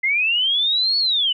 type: linear two-way sweep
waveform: sine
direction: up then down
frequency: 2044 to 4439 to 2913 Hz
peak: -16 dBFS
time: 0.03-1.33 s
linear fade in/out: 10 ms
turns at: 0.98 s
effects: none